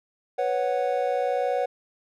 triangle chord, B suspended second, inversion none, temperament equal, 493.9 / 554.4 / 740 Hz, B4 / C#5 / F#5, 0 / 0 / 0 cents, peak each -25 dBFS, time 0.38-1.66 s, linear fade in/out 10 ms, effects none

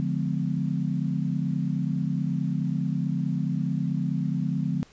sine chord, D diminished seventh, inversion none, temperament just, 146.83 / 176.2 / 211.4 / 253.7 Hz, D3 / F3 / Ab3 / Cb4, 0 / +16 / +31 / +47 cents, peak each -28 / -28 / -32 / -32 dBFS, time 0-4.83 s, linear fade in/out 0 ms, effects pink hiss -56 dBFS RMS until 4.92 s + resampled to 16000 Hz

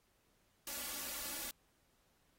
white noise with comb filter, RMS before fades -43 dBFS, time 0.67-1.51 s, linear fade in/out 2 ms, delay 3.5 ms, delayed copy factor +0.85, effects pink hiss -75 dBFS RMS until 2.38 s + AAC 48 kbps

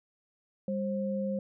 sine tone pair together, 199.27 / 532 Hz, G3 / C5, +29 / +29 cents, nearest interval octave + perfect fourth, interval 1700 cents, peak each -31 / -33 dBFS, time 0.68-1.39 s, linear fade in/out 2 ms, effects none

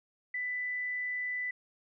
sine tone, 1990 Hz, B6, 13 cents sharp, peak -32 dBFS, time 0.34-1.51 s, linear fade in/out 5 ms, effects none

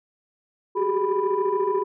sine tone cluster, 375.6 / 389.4 / 416.4 / 989 Hz, F#4 / G4 / G#4 / B5, +26 / -12 / +5 / +2 cents, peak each -25 dBFS, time 0.75-1.84 s, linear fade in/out 20 ms, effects tanh soft clip ceiling -13 dBFS

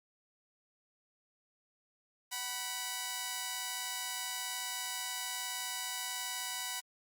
5% pulse tone pair together, 751 / 981.7 Hz, F#5 / B5, +26 / -11 cents, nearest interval perfect fourth, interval 463 cents, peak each -30 / -26 dBFS, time 2.31-6.81 s, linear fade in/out 20 ms, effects Opus 48 kbps

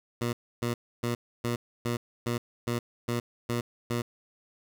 15% pulse tone bursts, 119.3 Hz, A#2, 41 cents sharp, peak -21 dBFS, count 10, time 0.21-4.02 s, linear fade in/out 5 ms, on 120 ms, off 290 ms, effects none

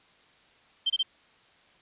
sine tone bursts, 3136 Hz, G7, in tune, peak -22 dBFS, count 3, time 0.86-1.03 s, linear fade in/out 10 ms, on 40 ms, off 25 ms, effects white hiss -60 dBFS RMS until 1.81 s + resampled to 8000 Hz

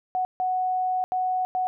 sine tone bursts at uneven times, 740 Hz, F#5, in tune, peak -22 dBFS, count 4, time 0.15-0.25 / 0.4-1.04 / 1.12-1.45 / 1.55-1.67 s, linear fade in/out 0 ms, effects none

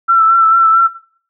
sine tone with vibrato, 1337 Hz, E6, 24 cents sharp, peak -6 dBFS, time 0.08-0.88 s, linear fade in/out 20 ms, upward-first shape sine, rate 4.5 Hz, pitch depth 30 cents each way, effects noise-tail reverb RT60 0.5 s tail -18 dB re dry

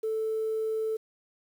sine tone, 440 Hz, A4, in tune, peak -26 dBFS, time 0.03-0.97 s, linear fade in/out 10 ms, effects tanh soft clip ceiling -22 dBFS + 9-bit

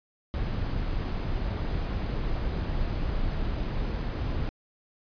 brown noise, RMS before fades -29 dBFS, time 0.34-4.49 s, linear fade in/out 0 ms, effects resampled to 11025 Hz

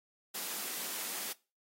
white high-pass noise, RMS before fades -39 dBFS, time 0.34-1.33 s, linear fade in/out 10 ms, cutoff 180 Hz, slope 48 dB/octave, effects noise-tail reverb RT60 0.3 s tail -21 dB re dry + AAC 48 kbps

